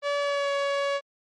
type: tone with pitch glide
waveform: sawtooth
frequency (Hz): 573 to 561.9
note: D5 to C#5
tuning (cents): -43 to +23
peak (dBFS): -20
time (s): 0.02-1.01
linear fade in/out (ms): 50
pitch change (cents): -34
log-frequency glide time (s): 0.18-0.52
effects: low-pass 4000 Hz 12 dB/octave + MP3 48 kbps